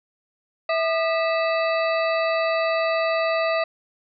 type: harmonic tone with a mistuned harmonic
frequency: 654 Hz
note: E5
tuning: 14 cents flat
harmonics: 1 / 2 / 3 / 4 / 6 / 7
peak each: -21 / -27 / -30 / -30 / -37 / -38 dBFS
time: 0.69-3.64 s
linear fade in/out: 5 ms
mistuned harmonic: 2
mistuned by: -130 cents
effects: none